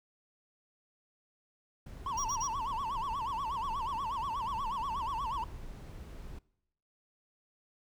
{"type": "noise", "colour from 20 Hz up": "brown", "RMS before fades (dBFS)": -45, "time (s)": [1.86, 6.39], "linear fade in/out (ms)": 5}
{"type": "tone with vibrato", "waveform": "triangle", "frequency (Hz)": 1000, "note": "B5", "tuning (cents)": 21, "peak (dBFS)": -31, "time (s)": [2.06, 5.44], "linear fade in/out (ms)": 2, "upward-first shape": "sine", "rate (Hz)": 8.3, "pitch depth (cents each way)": 230}
{"type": "tone bursts", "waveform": "triangle", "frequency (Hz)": 5700, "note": "F8", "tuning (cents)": 34, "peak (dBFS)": -33, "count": 3, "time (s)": [2.17, 2.478], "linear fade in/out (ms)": 10, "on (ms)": 76, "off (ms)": 40}
{"effects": ["noise-tail reverb RT60 0.8 s tail -23 dB re dry"]}